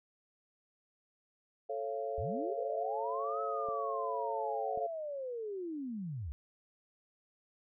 sine chord, A augmented, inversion none, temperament just, 440 / 550 / 687.5 Hz, A4 / C#5 / E#5, 0 / -14 / -27 cents, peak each -39 dBFS, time 1.69-4.87 s, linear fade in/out 10 ms
sine linear two-way sweep, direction up then down, 62 to 1300 to 62 Hz, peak -37 dBFS, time 2.18-6.32 s, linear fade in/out 0 ms, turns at 3.41 s
clicks, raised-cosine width 2 ms, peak -37 dBFS, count 2, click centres 3.687 / 4.775 s
effects none

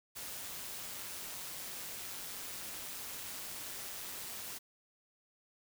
white noise with amplitude modulation, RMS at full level -42 dBFS, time 0.15-4.59 s, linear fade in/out 20 ms, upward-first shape sine, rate 190 Hz, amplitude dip 45%, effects none

